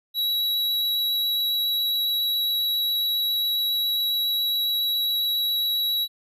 square tone with vibrato, 3895 Hz, B7, 25 cents flat, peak -22 dBFS, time 0.14-6.08 s, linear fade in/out 50 ms, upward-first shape triangle, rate 7.3 Hz, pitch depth 10 cents each way, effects none

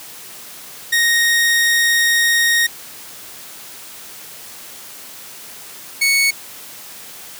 sawtooth tone pair in turn, 1864.7 / 2216 Hz, A#6 / C#7, 0 / -1 cents, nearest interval minor third, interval 299 cents, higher second, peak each -9 dBFS, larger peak neither, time 0.92-2.67 / 6.01-6.31 s, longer first, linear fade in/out 10 ms, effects white hiss -36 dBFS RMS until 7.39 s + high-pass 100 Hz 12 dB/octave

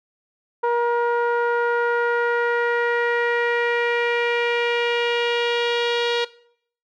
sawtooth tone with low-pass filter sweep, 475 Hz, A#4, 33 cents sharp, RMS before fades -21 dBFS, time 0.63-6.25 s, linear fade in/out 10 ms, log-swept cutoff 1100 to 3600 Hz, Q 2.7, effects noise-tail reverb RT60 0.6 s tail -19 dB re dry

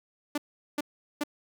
sawtooth tone bursts, 293.7 Hz, D4, in tune, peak -23 dBFS, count 3, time 0.35-1.237 s, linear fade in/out 5 ms, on 29 ms, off 400 ms, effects none

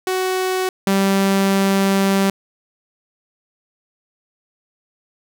sawtooth tone pair in turn, 372.8 / 195.22 Hz, F#4 / G3, +13 / -7 cents, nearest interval major seventh, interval 1120 cents, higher first, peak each -14 / -10 dBFS, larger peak second, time 0.07-0.69 / 0.87-2.3 s, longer second, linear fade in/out 2 ms, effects none

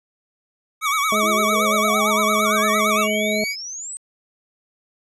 square tone with vibrato, 1200 Hz, D6, 37 cents sharp, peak -20 dBFS, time 0.81-3.08 s, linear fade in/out 50 ms, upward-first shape sine, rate 8.8 Hz, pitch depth 140 cents each way
square tone, 2258 Hz, C#7, 31 cents sharp, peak -24 dBFS, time 0.81-3.56 s, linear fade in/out 50 ms
harmonic tone, 212.2 Hz, G#3, 38 cents sharp, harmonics 1 / 2 / 3, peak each -24 / -27 / -23 dBFS, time 1.12-3.44 s, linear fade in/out 2 ms
sine exponential sweep, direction up, 312.5 to 8372 Hz, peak -29 dBFS, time 1.23-3.97 s, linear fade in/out 0 ms
effects resampled to 32000 Hz

